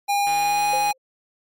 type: tone with pitch glide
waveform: square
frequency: 810 to 825.1 Hz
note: G#5 to G#5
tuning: -43 to -12 cents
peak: -19 dBFS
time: 0.08-0.93 s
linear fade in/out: 20 ms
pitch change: +31 cents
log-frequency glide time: 0.22-0.65 s
type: click train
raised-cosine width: 0.3 ms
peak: -20 dBFS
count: 100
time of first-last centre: 0.27-0.909 s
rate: 155 Hz
type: tone with exponential decay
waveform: sine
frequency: 523 Hz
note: C5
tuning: 1 cent flat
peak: -23 dBFS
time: 0.73-0.98 s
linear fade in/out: 5 ms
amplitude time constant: 54 ms
effects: MP3 64 kbps